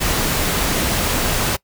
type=noise; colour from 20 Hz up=pink; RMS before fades=-19 dBFS; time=0-1.57 s; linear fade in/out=20 ms; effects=noise-tail reverb RT60 0.1 s tail -22 dB re dry